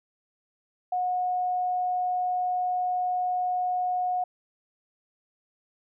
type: tone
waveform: sine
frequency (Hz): 727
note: F#5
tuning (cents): -31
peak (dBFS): -24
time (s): 0.92-4.24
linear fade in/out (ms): 5
effects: none